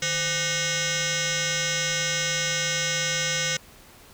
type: tone with frequency modulation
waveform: sine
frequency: 1864.7 Hz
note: A#6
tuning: in tune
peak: -21 dBFS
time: 0.02-3.57 s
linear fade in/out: 5 ms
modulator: 673 Hz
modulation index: 7.4
effects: tanh soft clip ceiling -21 dBFS + pink hiss -50 dBFS RMS until 4.13 s